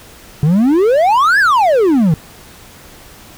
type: exponential two-way sweep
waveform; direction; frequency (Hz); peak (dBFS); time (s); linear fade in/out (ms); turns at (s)
triangle; up then down; 141 to 1760 to 148; -6; 0.43-2.14; 0; 1.39
effects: pink hiss -39 dBFS RMS until 3.37 s